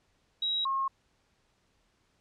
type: tone pair in turn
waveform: sine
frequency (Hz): 3844 / 1078.7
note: B7 / C#6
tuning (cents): -48 / -48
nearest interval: octave + minor seventh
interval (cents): 2200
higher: first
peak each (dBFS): -27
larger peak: neither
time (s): 0.42-0.65 / 0.65-0.88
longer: neither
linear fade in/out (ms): 5
effects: pink hiss -71 dBFS RMS until 2.2 s + low-pass 7000 Hz 12 dB/octave